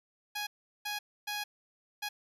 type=tone bursts at uneven times; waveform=10% pulse; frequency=830.6 Hz; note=G#5; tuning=in tune; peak=-26 dBFS; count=4; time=0.35-0.47 / 0.85-0.99 / 1.27-1.44 / 2.02-2.09 s; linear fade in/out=10 ms; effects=resampled to 32000 Hz + 11-bit